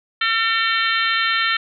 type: harmonic tone with a mistuned harmonic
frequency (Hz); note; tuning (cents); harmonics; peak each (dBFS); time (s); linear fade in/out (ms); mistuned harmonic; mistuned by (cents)
451.8; A4; +46; 3 / 4 / 5 / 6 / 7 / 8 / 9; -22 / -21 / -25 / -29 / -25 / -28 / -28; 0.21-1.57; 5; 7; -29
effects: none